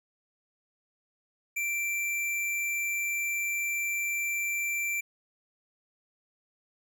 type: tone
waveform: square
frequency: 2349 Hz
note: D7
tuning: in tune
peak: -29 dBFS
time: 1.56-5.01 s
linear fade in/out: 10 ms
effects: none